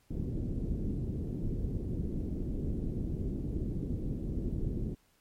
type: low-pass noise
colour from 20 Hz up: pink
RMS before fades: -34 dBFS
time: 0.1-4.95 s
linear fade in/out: 10 ms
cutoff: 350 Hz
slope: 24 dB/octave
effects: pink hiss -69 dBFS RMS until 5.2 s + MP3 64 kbps